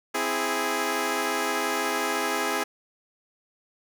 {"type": "chord", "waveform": "10% pulse", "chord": "C augmented", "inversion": "none", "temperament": "equal", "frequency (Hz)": [261.6, 329.6, 415.3], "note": ["C4", "E4", "G#4"], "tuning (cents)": [0, 0, 0], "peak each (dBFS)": [-23, -22, -19], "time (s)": [0.14, 2.64], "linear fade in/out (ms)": 10, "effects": []}